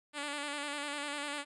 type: tone with vibrato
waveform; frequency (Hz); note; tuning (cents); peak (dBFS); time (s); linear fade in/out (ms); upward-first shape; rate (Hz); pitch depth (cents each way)
5% pulse; 290.1; D4; -21; -25; 0.13-1.45; 50; square; 10; 35
effects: resampled to 24000 Hz